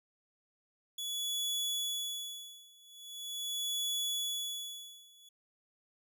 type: tone with tremolo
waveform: sawtooth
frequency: 3400 Hz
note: G#7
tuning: 40 cents sharp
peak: -29 dBFS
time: 0.98-5.29 s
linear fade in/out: 5 ms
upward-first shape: sine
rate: 0.42 Hz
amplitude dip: 95%
effects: none

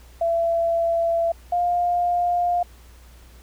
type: tone pair in turn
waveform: sine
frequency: 672 / 704.3 Hz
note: E5 / F5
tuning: +33 / +14 cents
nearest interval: minor second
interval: 81 cents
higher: second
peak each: -18 dBFS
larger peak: neither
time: 0.21-1.32 / 1.52-2.63 s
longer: neither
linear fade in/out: 5 ms
effects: added 60 Hz sine -45 dBFS peak until 3.42 s + pink hiss -53 dBFS RMS until 3.42 s

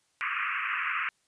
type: band-pass noise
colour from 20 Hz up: pink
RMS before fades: -31 dBFS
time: 0.21-1.09 s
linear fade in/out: 0 ms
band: 1100 to 2700 Hz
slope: 96 dB/octave
effects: white hiss -71 dBFS RMS until 1.27 s + resampled to 22050 Hz

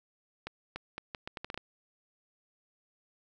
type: accelerating click train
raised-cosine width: 0.3 ms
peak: -22 dBFS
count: 10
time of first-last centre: 0.47-1.576 s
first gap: 290 ms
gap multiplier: 0.76
effects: none

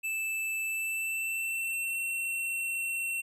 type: tone with pitch glide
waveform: square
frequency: 2637 to 2714 Hz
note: E7 to E7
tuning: 0 to +50 cents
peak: -31 dBFS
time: 0.03-3.22 s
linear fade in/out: 20 ms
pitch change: +50 cents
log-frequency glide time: 0.65-2.04 s
effects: none

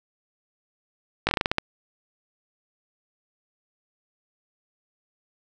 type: slowing click train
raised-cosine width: 0.3 ms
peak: -5 dBFS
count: 9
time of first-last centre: 1.27-1.583 s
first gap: 19 ms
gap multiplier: 1.2
effects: none

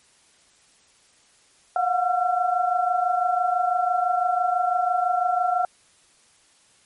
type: tone cluster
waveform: sine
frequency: 703 / 729 / 1359 Hz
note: F5 / F#5 / F6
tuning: +11 / -26 / -48 cents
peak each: -25 / -21 / -27 dBFS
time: 1.76-5.65 s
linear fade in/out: 2 ms
effects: white hiss -58 dBFS RMS until 6.85 s + MP3 48 kbps

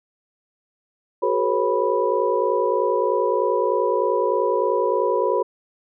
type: tone cluster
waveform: sine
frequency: 369.8 / 419.8 / 479.8 / 543 / 984 Hz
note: F#4 / G#4 / A#4 / C#5 / B5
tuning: -1 / +19 / +50 / -36 / -7 cents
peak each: -24 dBFS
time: 1.22-5.43 s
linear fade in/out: 10 ms
effects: none

